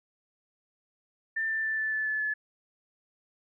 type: tone with pitch steps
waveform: sine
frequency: 1787 / 1775.7 / 1764.4 / 1753.3 / 1742.2 / 1731.1 / 1720.2 Hz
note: A6 / A6 / A6 / A6 / A6 / A6 / A6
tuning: +26 / +15 / +4 / -7 / -18 / -29 / -40 cents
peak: -27 dBFS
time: 1.36-2.34 s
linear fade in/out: 10 ms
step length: 140 ms
effects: none